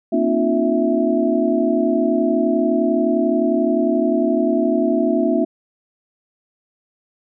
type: tone cluster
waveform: sine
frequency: 233.7 / 265.2 / 304.9 / 353.4 / 659 Hz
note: A#3 / C4 / D#4 / F4 / E5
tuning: +5 / +23 / -35 / +21 / -1 cents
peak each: -21 dBFS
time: 0.12-5.45 s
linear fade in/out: 10 ms
effects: none